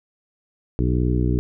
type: harmonic tone with a mistuned harmonic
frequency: 61.6 Hz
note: B1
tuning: 4 cents flat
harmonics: 1 / 2 / 3 / 4 / 5 / 6 / 7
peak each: -21 / -22 / -27 / -29 / -26 / -30 / -33 dBFS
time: 0.79-1.39 s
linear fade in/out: 0 ms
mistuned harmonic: 7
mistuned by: -18 cents
effects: none